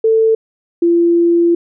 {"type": "tone pair in turn", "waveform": "sine", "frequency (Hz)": [445.2, 341.4], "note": ["A4", "F4"], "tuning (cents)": [20, -39], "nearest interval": "perfect fourth", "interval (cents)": 459, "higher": "first", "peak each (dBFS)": -8, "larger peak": "neither", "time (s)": [[0.04, 0.35], [0.82, 1.55]], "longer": "second", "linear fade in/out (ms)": 5, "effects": []}